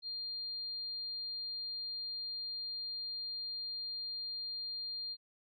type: tone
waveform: sine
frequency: 4200 Hz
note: C8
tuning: 6 cents sharp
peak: -38 dBFS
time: 0.02-5.17 s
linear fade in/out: 50 ms
effects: none